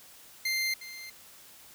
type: tone with echo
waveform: 25% pulse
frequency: 2093 Hz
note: C7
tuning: in tune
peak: -24 dBFS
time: 0.45-0.74 s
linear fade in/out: 5 ms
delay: 360 ms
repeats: 1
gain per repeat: -14 dB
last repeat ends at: 1.1 s
effects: white hiss -53 dBFS RMS until 1.74 s